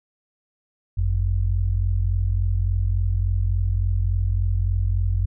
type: tone pair together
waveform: sine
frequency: 49 / 92.5 Hz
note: G1 / F#2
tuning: 0 / 0 cents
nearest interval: major seventh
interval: 1100 cents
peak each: -21 dBFS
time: 0.97-5.26 s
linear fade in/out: 10 ms
effects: none